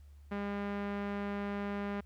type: tone with low-pass filter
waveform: sawtooth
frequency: 202.1 Hz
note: G#3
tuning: 47 cents flat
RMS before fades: -37 dBFS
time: 0.31-2.01 s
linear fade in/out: 10 ms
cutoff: 2000 Hz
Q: 1.1
effects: added 72 Hz sine -52 dBFS peak until 2.05 s + pink hiss -73 dBFS RMS until 2.05 s